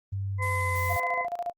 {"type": "tone with pitch glide", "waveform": "sine", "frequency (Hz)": [98, 91.44], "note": ["G2", "F#2"], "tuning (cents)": [0, -20], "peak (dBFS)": -28, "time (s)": [0.12, 0.97], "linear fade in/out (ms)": 10, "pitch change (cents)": -120, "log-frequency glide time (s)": [0.35, 0.72]}
{"type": "harmonic tone", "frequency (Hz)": 510, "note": "C5", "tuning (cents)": -44, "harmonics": [1, 2, 4], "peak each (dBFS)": [-36, -30, -30], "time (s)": [0.38, 1.27], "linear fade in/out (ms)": 50}
{"type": "noise", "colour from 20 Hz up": "blue", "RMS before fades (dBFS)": -40, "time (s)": [0.42, 1], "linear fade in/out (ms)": 5}
{"type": "tone with tremolo", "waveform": "sine", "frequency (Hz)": 698.5, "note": "F5", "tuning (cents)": 0, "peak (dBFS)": -27, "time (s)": [0.89, 1.53], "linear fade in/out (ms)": 20, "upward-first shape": "square", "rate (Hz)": 14, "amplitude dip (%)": 80}
{"effects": ["Opus 32 kbps"]}